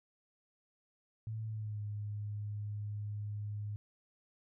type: tone with pitch glide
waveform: sine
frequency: 110.3 to 104.11 Hz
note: A2 to G#2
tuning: +5 to +5 cents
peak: -37 dBFS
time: 1.27-3.76 s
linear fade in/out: 0 ms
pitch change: -100 cents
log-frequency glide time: 1.46-1.81 s
effects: none